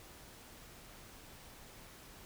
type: silence
effects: pink hiss -55 dBFS RMS until 2.25 s